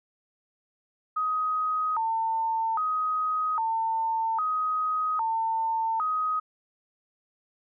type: tone with vibrato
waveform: sine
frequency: 1063 Hz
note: C6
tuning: 27 cents sharp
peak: -24 dBFS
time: 1.16-6.4 s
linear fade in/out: 10 ms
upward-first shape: square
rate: 0.62 Hz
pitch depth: 290 cents each way
effects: none